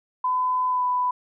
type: tone with pitch glide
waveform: sine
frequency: 1009 to 995.1 Hz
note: B5 to B5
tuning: +37 to +13 cents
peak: -20 dBFS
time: 0.24-1.11 s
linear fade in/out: 5 ms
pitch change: -24 cents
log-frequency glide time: 0.68-0.84 s
effects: none